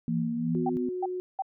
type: tone with pitch glide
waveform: sine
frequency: 231.8 to 251.3 Hz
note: A#3 to B3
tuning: -10 to +30 cents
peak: -28 dBFS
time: 0.08-0.89 s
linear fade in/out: 2 ms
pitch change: +140 cents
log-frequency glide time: 0.27-0.72 s
type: tone with tremolo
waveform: sine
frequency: 166.8 Hz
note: E3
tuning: 21 cents sharp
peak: -26 dBFS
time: 0.08-0.77 s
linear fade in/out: 0 ms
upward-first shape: triangle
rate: 2.8 Hz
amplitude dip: 85%
type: tone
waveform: sine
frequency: 364.9 Hz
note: F#4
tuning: 24 cents flat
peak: -30 dBFS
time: 0.55-1.2 s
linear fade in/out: 0 ms
type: tone bursts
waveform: sine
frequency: 773 Hz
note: G5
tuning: 24 cents flat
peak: -26 dBFS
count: 3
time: 0.66-1.422 s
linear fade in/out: 5 ms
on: 34 ms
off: 330 ms
effects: none